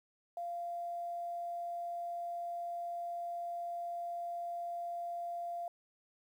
sine tone with quantisation, 692 Hz, F5, 16 cents flat, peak -37 dBFS, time 0.37-5.68 s, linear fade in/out 2 ms, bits 11, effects none

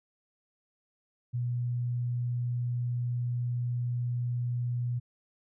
sine tone, 121.7 Hz, B2, 25 cents flat, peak -28 dBFS, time 1.33-5 s, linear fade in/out 20 ms, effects none

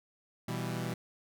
sawtooth chord, E minor, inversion second, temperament equal, 123.47 / 164.81 / 196 Hz, B2 / E3 / G3, 0 / 0 / 0 cents, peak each -33 / -34 / -36 dBFS, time 0.48-0.94 s, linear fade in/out 5 ms, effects none

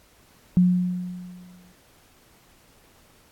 sine tone with exponential decay, 180 Hz, F#3, 47 cents flat, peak -12 dBFS, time 0.57-1.72 s, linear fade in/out 0 ms, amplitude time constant 250 ms, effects pink hiss -57 dBFS RMS until 3.31 s + AAC 64 kbps

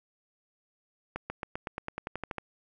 accelerating click train, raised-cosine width 0.5 ms, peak -19 dBFS, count 13, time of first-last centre 1.16-2.383 s, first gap 140 ms, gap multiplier 0.94, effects none

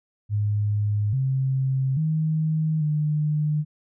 sine tone with pitch steps, 104.1 / 133.1 / 157.1 / 151.1 Hz, G#2 / C3 / D#3 / D3, +5 / +30 / +17 / +50 cents, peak -20 dBFS, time 0.29-3.65 s, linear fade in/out 50 ms, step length 840 ms, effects none

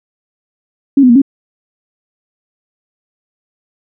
sine tone with pitch steps, 277.1 / 251.5 / 235.5 / 274.7 Hz, C#4 / B3 / A#3 / C#4, -1 / +32 / +18 / -16 cents, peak -3 dBFS, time 0.97-1.218 s, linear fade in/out 5 ms, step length 62 ms, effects none

